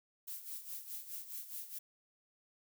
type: noise with tremolo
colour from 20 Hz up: violet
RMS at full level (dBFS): -43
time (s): 0.27-1.79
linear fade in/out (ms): 10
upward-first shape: sine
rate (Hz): 4.8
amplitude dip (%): 70
effects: none